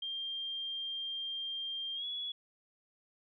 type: tone with pitch glide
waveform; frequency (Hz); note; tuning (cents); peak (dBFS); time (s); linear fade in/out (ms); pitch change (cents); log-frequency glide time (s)
sine; 3190 to 3380; G7 to G#7; +30 to +30; -36; 0.02-2.32; 5; +100; 1.95-2.05
effects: none